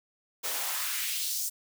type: noise with high-pass filter sweep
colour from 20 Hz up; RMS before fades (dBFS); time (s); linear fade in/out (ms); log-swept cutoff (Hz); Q
white; -32; 0.43-1.5; 20; 420 to 7300; 1.5
effects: none